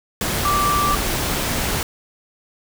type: tone in noise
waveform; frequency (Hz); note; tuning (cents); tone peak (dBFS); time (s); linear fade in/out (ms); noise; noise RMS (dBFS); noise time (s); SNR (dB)
sine; 1170; D6; -7; -17; 0.45-0.95; 2; pink; -22; 0.21-1.83; +2
effects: none